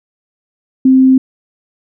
sine tone, 261.6 Hz, C4, in tune, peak -4 dBFS, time 0.85-1.18 s, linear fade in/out 5 ms, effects none

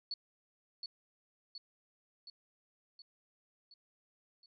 sine tone with echo, 4435 Hz, C#8, in tune, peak -36 dBFS, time 0.11-0.14 s, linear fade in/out 2 ms, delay 720 ms, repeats 6, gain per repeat -4 dB, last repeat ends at 4.46 s, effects none

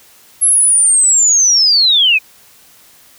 sine linear sweep, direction down, 11175 to 2434 Hz, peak -7 dBFS, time 0.41-2.19 s, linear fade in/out 20 ms, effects white hiss -45 dBFS RMS until 3.18 s

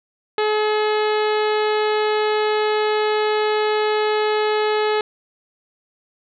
harmonic tone, 426.3 Hz, G#4, 45 cents sharp, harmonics 1 / 2 / 3 / 4 / 5 / 6 / 7 / 8 / 9 / 10, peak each -18 / -24 / -28 / -30 / -32 / -34 / -35 / -36 / -37 / -38 dBFS, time 0.38-5.01 s, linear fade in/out 2 ms, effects none

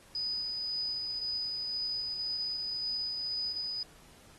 sine tone with tremolo, 4978 Hz, D#8, in tune, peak -31 dBFS, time 0.15-3.83 s, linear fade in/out 2 ms, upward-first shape sine, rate 1.9 Hz, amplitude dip 25%, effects pink hiss -58 dBFS RMS until 4.38 s + AAC 32 kbps

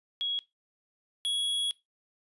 sine / square tone pair in turn, 3322 / 3339 Hz, G#7 / G#7, 0 / +9 cents, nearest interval unison, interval 9 cents, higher second, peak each -28 dBFS, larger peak neither, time 0.21-0.39 / 1.25-1.71 s, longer second, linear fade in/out 0 ms, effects noise-tail reverb RT60 0.2 s tail -20 dB re dry + resampled to 24000 Hz

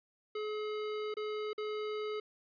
square tone with dropouts, 425.4 Hz, G#4, 42 cents sharp, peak -36 dBFS, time 0.35-2.2 s, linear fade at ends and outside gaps 5 ms, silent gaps 1.141-1.168 / 1.532-1.579 s, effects resampled to 11025 Hz

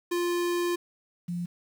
square / sine tone pair in turn, 349.2 / 174.6 Hz, F4 / F3, 0 / 0 cents, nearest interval octave, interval 1200 cents, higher first, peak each -26 / -29 dBFS, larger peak first, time 0.11-0.76 / 1.28-1.46 s, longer first, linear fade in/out 10 ms, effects 9-bit

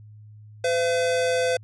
square tone pair together, 508 / 678.1 Hz, B4 / E5, +49 / +49 cents, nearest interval perfect fourth, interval 500 cents, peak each -22 / -28 dBFS, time 0.64-1.57 s, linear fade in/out 5 ms, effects added 106 Hz sine -43 dBFS peak until 1.63 s + resampled to 22050 Hz

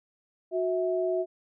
sine tone pair together, 366.3 / 650.8 Hz, F#4 / E5, -17 / -22 cents, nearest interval minor seventh, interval 995 cents, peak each -27 / -28 dBFS, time 0.51-1.26 s, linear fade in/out 50 ms, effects none

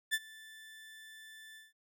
30% pulse tone with ADSR envelope, 1760 Hz, A6, in tune, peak -25 dBFS, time 0.11-1.73 s, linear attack 29 ms, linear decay 45 ms, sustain -23 dB, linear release 170 ms, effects none

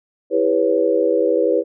sine chord, C# half-diminished seventh, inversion first, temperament equal with one note detuned, 329.6 / 402.3 / 493.9 / 554.4 Hz, E4 / G4 / B4 / C#5, 0 / +45 / 0 / 0 cents, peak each -21 / -20 / -17 / -21 dBFS, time 0.3-1.64 s, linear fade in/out 50 ms, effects none

